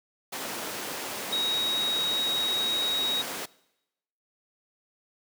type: tone in noise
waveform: sine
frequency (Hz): 3793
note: A#7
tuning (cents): +29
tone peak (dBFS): -25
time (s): 1.32-3.22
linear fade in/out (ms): 10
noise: pink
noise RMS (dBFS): -33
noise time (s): 0.32-3.46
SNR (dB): +5
effects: noise-tail reverb RT60 0.9 s tail -22 dB re dry + high-pass 300 Hz 12 dB/octave